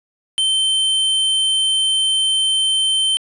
square tone, 3100 Hz, G7, 20 cents flat, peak -15 dBFS, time 0.38-3.17 s, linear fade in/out 0 ms, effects resampled to 24000 Hz + 9-bit

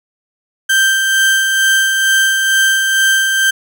35% pulse tone with tremolo, 1568 Hz, G6, in tune, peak -7 dBFS, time 0.69-3.51 s, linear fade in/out 10 ms, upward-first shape sine, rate 2.2 Hz, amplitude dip 35%, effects none

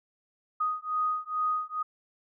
sine beating tone pair, 1244.5 / 1246.8 Hz, D#6 / D#6, 0 / +3 cents, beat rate 2.3 Hz, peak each -30 dBFS, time 0.6-1.83 s, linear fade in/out 10 ms, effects none

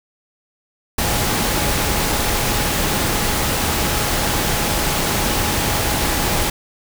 sine tone in noise, 833 Hz, G#5, 5 cents sharp, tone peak -30 dBFS, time 0.98-6.5 s, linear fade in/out 5 ms, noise pink, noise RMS -19 dBFS, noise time 0.98-6.5 s, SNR -14 dB, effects none

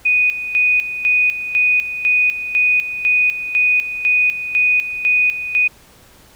sine tone with tremolo, 2483 Hz, D#7, 4 cents flat, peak -11 dBFS, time 0.05-5.68 s, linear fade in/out 10 ms, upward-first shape square, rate 2 Hz, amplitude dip 70%, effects pink hiss -47 dBFS RMS until 6.35 s

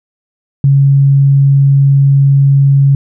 sine tone, 138.6 Hz, C#3, in tune, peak -4 dBFS, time 0.64-2.95 s, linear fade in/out 2 ms, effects none

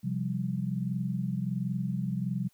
sine chord, C suspended fourth, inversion none, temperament equal, 130.81 / 174.61 / 196 Hz, C3 / F3 / G3, 0 / 0 / 0 cents, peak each -33 dBFS, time 0.03-2.49 s, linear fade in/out 20 ms, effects white hiss -68 dBFS RMS until 2.53 s

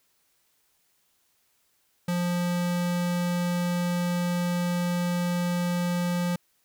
square tone, 175.8 Hz, F3, 12 cents sharp, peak -25 dBFS, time 2.08-6.36 s, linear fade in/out 5 ms, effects white hiss -69 dBFS RMS until 6.64 s

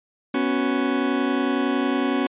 40% pulse chord, B suspended second, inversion none, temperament just, 246.9 / 277.8 / 370.4 Hz, B3 / C#4 / F#4, 0 / +4 / +2 cents, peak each -24 / -22 / -27 dBFS, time 0.34-2.27 s, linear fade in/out 5 ms, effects resampled to 8000 Hz

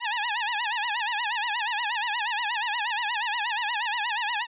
15% pulse tone with vibrato, 897 Hz, A5, 33 cents sharp, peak -19 dBFS, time 0-4.47 s, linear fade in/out 50 ms, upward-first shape sine, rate 8.4 Hz, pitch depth 160 cents each way, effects resampled to 8000 Hz

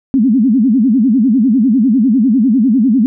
sine tone with vibrato, 238.7 Hz, A#3, 41 cents sharp, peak -7 dBFS, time 0.14-3.06 s, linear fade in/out 0 ms, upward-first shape sine, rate 10 Hz, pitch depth 270 cents each way, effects none

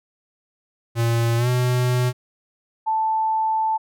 square tone with pitch glide, 116.4 to 124.75 Hz, A#2 to B2, -2 to +18 cents, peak -18 dBFS, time 0.95-2.13 s, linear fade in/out 50 ms, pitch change +120 cents, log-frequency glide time 1.37-1.48 s
sine tone, 880 Hz, A5, in tune, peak -18 dBFS, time 2.86-3.78 s, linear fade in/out 20 ms
effects none

